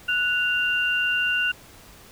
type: tone pair together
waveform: sine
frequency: 1474.2 / 2783 Hz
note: F#6 / F7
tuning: -7 / -7 cents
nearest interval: major seventh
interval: 1100 cents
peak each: -23 dBFS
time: 0.08-1.52 s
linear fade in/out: 10 ms
effects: pink hiss -48 dBFS RMS until 2.11 s